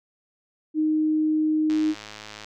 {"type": "tone", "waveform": "sine", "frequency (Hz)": 310, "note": "D#4", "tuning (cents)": -6, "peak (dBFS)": -19, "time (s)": [0.74, 1.95], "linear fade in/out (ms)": 50}
{"type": "click train", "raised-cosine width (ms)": 0.2, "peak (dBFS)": -21, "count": 80, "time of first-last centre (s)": [1.7, 2.445], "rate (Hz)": 106}
{"effects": []}